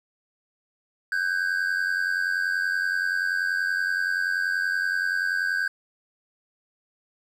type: tone pair together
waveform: triangle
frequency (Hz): 1522 / 1612.5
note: F#6 / G6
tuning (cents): +48 / +48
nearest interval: minor second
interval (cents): 100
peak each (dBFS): -24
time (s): 1.12-5.68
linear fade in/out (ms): 2
effects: none